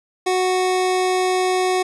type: tone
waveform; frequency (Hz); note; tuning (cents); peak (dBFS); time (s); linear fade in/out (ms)
25% pulse; 369.2; F#4; -4; -13; 0.26-1.83; 10
effects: resampled to 24000 Hz + 9-bit